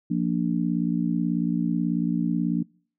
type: harmonic tone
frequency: 58.27 Hz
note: A#1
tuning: in tune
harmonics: 3 / 4 / 5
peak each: -25 / -26 / -27 dBFS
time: 0.1-2.63 s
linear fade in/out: 10 ms
effects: noise-tail reverb RT60 0.5 s tail -26 dB re dry

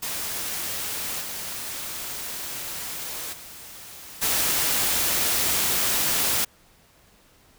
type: noise with level steps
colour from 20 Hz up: white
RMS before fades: -30 / -33 / -42 / -23 dBFS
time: 0.02-6.45 s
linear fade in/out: 10 ms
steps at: 1.2 / 3.32 / 4.21 s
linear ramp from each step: 20 ms
effects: pink hiss -57 dBFS RMS until 7.58 s

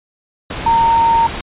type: tone in noise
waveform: sine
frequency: 919 Hz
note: A#5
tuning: 25 cents flat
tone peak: -9 dBFS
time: 0.66-1.27 s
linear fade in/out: 5 ms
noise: pink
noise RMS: -24 dBFS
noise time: 0.5-1.41 s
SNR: +12 dB
effects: resampled to 8000 Hz

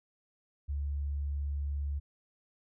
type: tone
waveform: sine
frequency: 71.4 Hz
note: D2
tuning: 48 cents flat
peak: -31 dBFS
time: 0.68-2 s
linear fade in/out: 20 ms
effects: none

